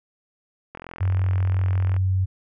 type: click train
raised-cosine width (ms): 0.5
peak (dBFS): -21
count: 53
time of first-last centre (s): 0.75-1.965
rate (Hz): 42.8
type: tone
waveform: sine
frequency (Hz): 94.2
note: F#2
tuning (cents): +32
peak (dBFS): -18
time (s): 1-2.26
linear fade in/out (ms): 20
effects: none